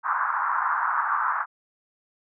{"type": "band-pass noise", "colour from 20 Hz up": "pink", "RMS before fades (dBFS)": -25, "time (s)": [0.03, 1.46], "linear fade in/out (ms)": 50, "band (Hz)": [930, 1500], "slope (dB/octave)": 48, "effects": []}